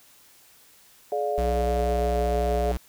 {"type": "chord", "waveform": "sine", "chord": "D diminished", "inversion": "second", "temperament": "just", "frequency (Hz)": [422.9, 587.3, 704.8], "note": ["Ab4", "D5", "F5"], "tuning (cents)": [31, 0, 16], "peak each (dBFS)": -28, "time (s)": [1.12, 2.72], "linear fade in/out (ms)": 2}
{"type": "tone with pitch glide", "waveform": "square", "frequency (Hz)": [61.74, 61.28], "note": ["B1", "B1"], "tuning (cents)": [0, -13], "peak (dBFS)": -26, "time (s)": [1.38, 2.77], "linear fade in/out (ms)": 0, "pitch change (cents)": -13, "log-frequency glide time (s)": [1.94, 2.04]}
{"effects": ["white hiss -55 dBFS RMS until 2.88 s"]}